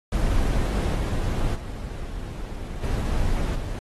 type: noise with level steps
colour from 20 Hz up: brown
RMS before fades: -22 / -24 / -32 / -24 / -29 dBFS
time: 0.12-3.79 s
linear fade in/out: 2 ms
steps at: 0.94 / 1.54 / 2.82 / 3.54 s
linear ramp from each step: 20 ms
effects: AAC 32 kbps